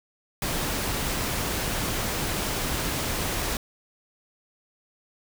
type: noise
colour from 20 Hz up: pink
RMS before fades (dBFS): -28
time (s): 0.42-3.57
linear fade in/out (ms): 2
effects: none